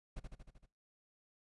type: noise with echo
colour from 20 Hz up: brown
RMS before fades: -43 dBFS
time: 0.16-0.2 s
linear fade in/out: 10 ms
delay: 77 ms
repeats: 6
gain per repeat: -3 dB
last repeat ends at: 0.662 s
effects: noise-tail reverb RT60 0.3 s tail -21 dB re dry + resampled to 24000 Hz